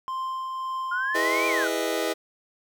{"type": "tone with tremolo", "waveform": "triangle", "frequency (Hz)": 1046.5, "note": "C6", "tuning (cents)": 0, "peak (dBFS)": -25, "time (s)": [0.08, 1.64], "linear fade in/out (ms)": 0, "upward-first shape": "triangle", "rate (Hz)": 1.8, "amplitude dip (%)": 30}
{"type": "exponential two-way sweep", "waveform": "sine", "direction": "up then down", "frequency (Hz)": [1396.9, 2413, 1396.9], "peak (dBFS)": -25, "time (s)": [0.91, 1.68], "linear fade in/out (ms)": 10, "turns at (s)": 1.47}
{"type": "chord", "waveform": "sawtooth", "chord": "E major seventh", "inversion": "none", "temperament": "just", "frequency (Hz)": [329.6, 412, 494.4, 618.1], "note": ["E4", "G#4", "B4", "D#5"], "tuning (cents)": [0, -14, 2, -12], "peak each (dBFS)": -26, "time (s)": [1.14, 2.14], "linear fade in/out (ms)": 20}
{"effects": []}